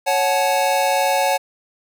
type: chord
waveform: square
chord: F# minor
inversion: second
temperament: equal with one note detuned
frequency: 554.4 / 740 / 862.9 Hz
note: C#5 / F#5 / A5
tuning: 0 / 0 / -34 cents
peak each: -21 dBFS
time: 0.06-1.38 s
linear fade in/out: 20 ms
effects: none